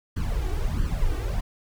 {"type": "noise with flanger", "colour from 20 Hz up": "brown", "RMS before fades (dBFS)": -25, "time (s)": [0.16, 1.41], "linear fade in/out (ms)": 10, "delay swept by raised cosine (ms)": [0.65, 2.65], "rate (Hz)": 1.5, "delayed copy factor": 0.85, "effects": []}